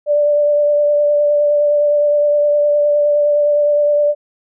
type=tone with vibrato; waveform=sine; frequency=587.3 Hz; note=D5; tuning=in tune; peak=-10 dBFS; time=0.06-4.15 s; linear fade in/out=50 ms; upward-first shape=triangle; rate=9.7 Hz; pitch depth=17 cents each way; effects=none